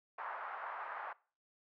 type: band-pass noise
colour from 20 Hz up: pink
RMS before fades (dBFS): -44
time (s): 0.18-1.13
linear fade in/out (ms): 5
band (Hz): 810 to 1500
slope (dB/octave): 24
effects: noise-tail reverb RT60 0.4 s tail -22 dB re dry